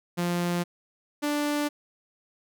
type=tone pair in turn; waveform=sawtooth; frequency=174.61 / 293.7 Hz; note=F3 / D4; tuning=0 / 0 cents; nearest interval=major sixth; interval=900 cents; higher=second; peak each=-21 dBFS; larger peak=neither; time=0.17-0.64 / 1.22-1.69 s; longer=neither; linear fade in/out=20 ms; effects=none